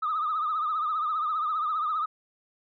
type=tone with vibrato; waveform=sine; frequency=1244.5 Hz; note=D#6; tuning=in tune; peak=-24 dBFS; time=0.02-2.06 s; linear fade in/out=10 ms; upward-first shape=triangle; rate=15 Hz; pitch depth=100 cents each way; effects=tanh soft clip ceiling -21 dBFS